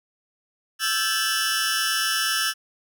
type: tone cluster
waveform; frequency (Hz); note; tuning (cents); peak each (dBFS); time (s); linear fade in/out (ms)
sawtooth; 1323 / 1571 / 1731 / 2939 / 5380; E6 / G6 / A6 / F#7 / E8; +6 / +3 / -29 / -12 / +34; -25; 0.79-2.54; 50
effects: none